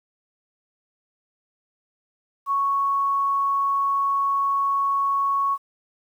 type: tone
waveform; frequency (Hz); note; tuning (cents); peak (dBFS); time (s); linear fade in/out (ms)
sine; 1108.7; C#6; 0; -19; 2.46-5.58; 50
effects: 9-bit